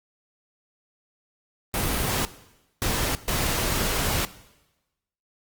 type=noise bursts at uneven times; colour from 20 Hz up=pink; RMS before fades=-25 dBFS; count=3; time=1.74-2.25 / 2.82-3.15 / 3.28-4.25 s; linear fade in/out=0 ms; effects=noise-tail reverb RT60 1.0 s tail -17 dB re dry + Opus 32 kbps